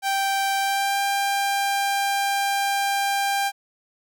sawtooth tone with pitch glide, 784 to 795.4 Hz, G5 to G5, 0 to +25 cents, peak -17 dBFS, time 0.02-3.52 s, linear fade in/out 50 ms, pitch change +25 cents, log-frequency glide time 0.58-1.01 s, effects none

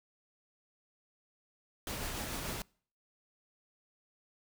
pink noise with tremolo, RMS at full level -38 dBFS, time 1.87-2.62 s, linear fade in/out 2 ms, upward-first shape sine, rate 6.8 Hz, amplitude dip 25%, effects noise-tail reverb RT60 0.5 s tail -26 dB re dry

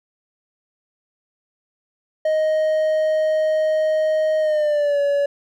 triangle tone with pitch glide, 624 to 568.9 Hz, D#5 to C#5, +5 to +45 cents, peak -14 dBFS, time 2.25-5.26 s, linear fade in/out 5 ms, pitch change -160 cents, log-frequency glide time 4.4-5 s, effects none

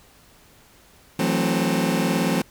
sawtooth chord, F# half-diminished seventh, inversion third, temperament just, 166.5 / 185 / 222 / 266.4 Hz, E3 / F#3 / A3 / C4, +18 / 0 / +16 / +31 cents, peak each -21 dBFS, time 1.19-2.42 s, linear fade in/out 5 ms, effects pink hiss -53 dBFS RMS until 2.5 s

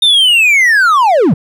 triangle linear sweep, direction down, 3670 to 123.47 Hz, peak -4 dBFS, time 0.02-1.34 s, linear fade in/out 5 ms, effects none

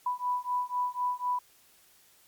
sine beating tone pair, 987.8 / 991.8 Hz, B5 / B5, 0 / +7 cents, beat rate 4 Hz, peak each -31 dBFS, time 0.06-1.39 s, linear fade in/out 5 ms, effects white hiss -61 dBFS RMS until 2.27 s + MP3 96 kbps

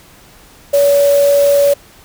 sine tone in noise, 568 Hz, C#5, 42 cents sharp, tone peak -7 dBFS, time 0.73-1.74 s, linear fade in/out 10 ms, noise white, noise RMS -25 dBFS, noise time 0.73-1.74 s, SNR +15 dB, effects pink hiss -43 dBFS RMS until 2.04 s

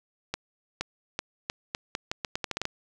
accelerating click train, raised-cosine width 0.2 ms, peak -12 dBFS, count 14, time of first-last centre 0.34-2.654 s, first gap 470 ms, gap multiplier 0.81, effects none

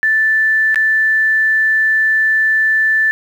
sine tone with dropouts, 1760 Hz, A6, in tune, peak -10 dBFS, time 0.03-3.11 s, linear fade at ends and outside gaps 0 ms, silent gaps 0.745-0.758 s, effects 7-bit

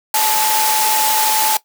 sine tone in noise, 867 Hz, A5, 26 cents flat, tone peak -17 dBFS, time 0.14-1.57 s, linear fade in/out 2 ms, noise white, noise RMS -17 dBFS, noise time 0.14-1.57 s, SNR -3 dB, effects noise-tail reverb RT60 0.1 s tail -17 dB re dry + high-pass 400 Hz 12 dB/octave

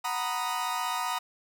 40% pulse chord, B major seventh, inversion second, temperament equal, 740 / 932.3 / 987.8 / 1244.5 Hz, F#5 / A#5 / B5 / D#6, 0 / 0 / 0 / 0 cents, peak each -35 / -33 / -34 / -33 dBFS, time 0.04-1.19 s, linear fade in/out 10 ms, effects none

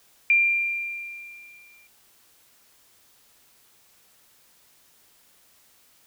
sine tone with exponential decay, 2382 Hz, D7, 24 cents sharp, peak -14 dBFS, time 0.3-1.87 s, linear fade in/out 1 ms, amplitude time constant 340 ms, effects white hiss -59 dBFS RMS until 6.06 s

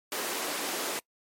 pink high-pass noise, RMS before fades -33 dBFS, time 0.12-0.99 s, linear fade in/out 0 ms, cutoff 270 Hz, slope 24 dB/octave, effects noise-tail reverb RT60 0.1 s tail -24 dB re dry + MP3 64 kbps

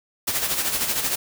white noise with tremolo, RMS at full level -22 dBFS, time 0.27-1.16 s, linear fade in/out 10 ms, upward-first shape sine, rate 13 Hz, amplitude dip 55%, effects none

